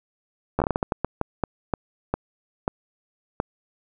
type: slowing click train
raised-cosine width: 1 ms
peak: -8 dBFS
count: 16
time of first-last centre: 0.59-3.401 s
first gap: 12 ms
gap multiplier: 1.34
effects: none